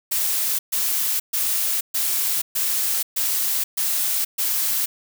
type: noise bursts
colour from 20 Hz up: blue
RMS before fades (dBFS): -22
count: 8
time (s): 0.11-4.86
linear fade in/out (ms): 10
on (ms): 480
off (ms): 130
effects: none